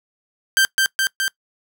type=tone with echo; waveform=sawtooth; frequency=1568 Hz; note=G6; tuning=in tune; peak=-9 dBFS; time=0.57-0.65 s; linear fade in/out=0 ms; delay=210 ms; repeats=3; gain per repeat=-2 dB; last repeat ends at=1.28 s; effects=noise-tail reverb RT60 0.1 s tail -22 dB re dry